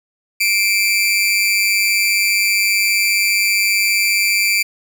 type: tone with amplitude modulation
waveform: sawtooth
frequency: 2348 Hz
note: D7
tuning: 1 cent flat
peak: -7 dBFS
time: 0.4-4.63 s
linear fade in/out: 10 ms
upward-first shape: sine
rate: 201 Hz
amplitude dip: 65%
effects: none